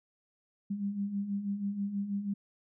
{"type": "beating tone pair", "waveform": "sine", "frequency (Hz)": [196, 202.2], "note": ["G3", "G#3"], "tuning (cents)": [0, -46], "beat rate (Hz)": 6.2, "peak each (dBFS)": [-39, -32], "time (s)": [0.7, 2.34], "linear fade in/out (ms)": 10, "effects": []}